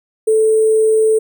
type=tone with sample-and-hold; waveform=sine; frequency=438.7 Hz; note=A4; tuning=5 cents flat; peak=-9 dBFS; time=0.27-1.19 s; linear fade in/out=10 ms; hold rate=8820 Hz; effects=none